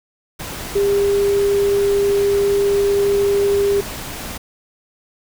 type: tone in noise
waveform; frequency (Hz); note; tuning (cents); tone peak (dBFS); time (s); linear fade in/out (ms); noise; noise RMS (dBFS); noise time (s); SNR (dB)
sine; 401.2; G4; +40; -13; 0.75-3.81; 10; pink; -29; 0.39-4.38; +13
effects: none